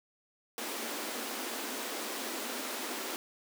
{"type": "high-pass noise", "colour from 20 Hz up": "pink", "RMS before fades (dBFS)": -38, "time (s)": [0.58, 3.16], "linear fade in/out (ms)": 0, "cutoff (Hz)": 220, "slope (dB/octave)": 96, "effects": []}